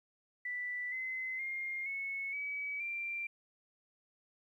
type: tone with pitch steps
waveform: sine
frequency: 1975.5 / 2048 / 2122 / 2200 / 2280 / 2363 Hz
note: B6 / C7 / C7 / C#7 / C#7 / D7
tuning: 0 / -38 / +24 / -14 / +48 / +10 cents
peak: -36 dBFS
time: 0.45-3.27 s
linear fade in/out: 5 ms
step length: 470 ms
effects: 12-bit